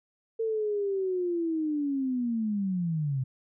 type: linear sweep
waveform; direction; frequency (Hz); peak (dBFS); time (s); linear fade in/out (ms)
sine; down; 453.4 to 126.8; -26; 0.39-3.24; 10
effects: none